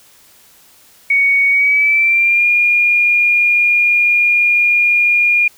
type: tone with pitch glide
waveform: sine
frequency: 2234 to 2422 Hz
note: C#7 to D#7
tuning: +13 to -47 cents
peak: -9 dBFS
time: 1.1-5.48 s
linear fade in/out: 5 ms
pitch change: +140 cents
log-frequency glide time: 1.48-2.47 s
effects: white hiss -47 dBFS RMS until 5.57 s